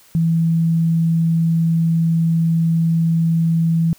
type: tone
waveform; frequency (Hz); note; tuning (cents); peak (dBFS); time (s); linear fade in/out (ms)
sine; 164.81; E3; 0; -13; 0.15-3.93; 0
effects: white hiss -50 dBFS RMS until 3.98 s